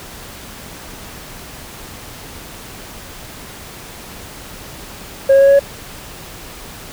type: tone with pitch steps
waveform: sine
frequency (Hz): 543 / 547.1 / 551.2 / 555.4 / 559.6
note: C#5 / C#5 / C#5 / C#5 / C#5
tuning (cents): -36 / -23 / -10 / +3 / +16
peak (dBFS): -3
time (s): 5.29-5.595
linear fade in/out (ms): 10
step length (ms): 61
effects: tanh soft clip ceiling -5 dBFS + pink hiss -34 dBFS RMS until 6.92 s